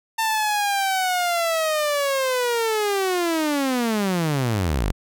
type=linear sweep; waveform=sawtooth; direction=down; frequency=900 to 38.89 Hz; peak=-16 dBFS; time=0.18-4.92 s; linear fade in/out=10 ms; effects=none